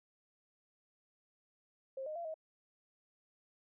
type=tone with pitch steps; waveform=sine; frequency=533 / 616 / 683 / 634 Hz; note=C5 / D#5 / F5 / D#5; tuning=+32 / -17 / -39 / +32 cents; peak=-39 dBFS; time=1.97-2.342 s; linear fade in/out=5 ms; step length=93 ms; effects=none